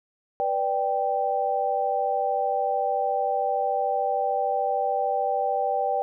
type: chord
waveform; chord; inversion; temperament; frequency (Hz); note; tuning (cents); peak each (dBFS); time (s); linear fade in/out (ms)
sine; G major; first; equal; 493.9 / 587.3 / 784; B4 / D5 / G5; 0 / 0 / 0; -29 / -28 / -24; 0.4-6.02; 0
effects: none